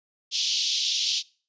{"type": "band-pass noise", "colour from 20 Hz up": "pink", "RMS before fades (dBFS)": -26, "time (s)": [0.31, 1.23], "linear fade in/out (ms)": 50, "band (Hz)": [3000, 6000], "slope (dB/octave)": 48, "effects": ["noise-tail reverb RT60 0.4 s tail -23 dB re dry", "resampled to 16000 Hz"]}